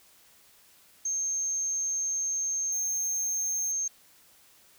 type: tone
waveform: sine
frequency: 6390 Hz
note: G8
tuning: 32 cents sharp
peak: -27 dBFS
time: 1.05-3.88 s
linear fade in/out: 5 ms
type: high-pass noise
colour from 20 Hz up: white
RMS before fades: -43 dBFS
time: 2.72-3.72 s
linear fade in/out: 5 ms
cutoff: 11000 Hz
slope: 48 dB/octave
effects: white hiss -59 dBFS RMS until 4.78 s